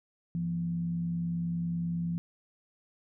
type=tone with frequency modulation; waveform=sine; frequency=170.3 Hz; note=F3; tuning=43 cents flat; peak=-29 dBFS; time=0.35-2.18 s; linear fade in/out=0 ms; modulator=70 Hz; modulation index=0.33; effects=none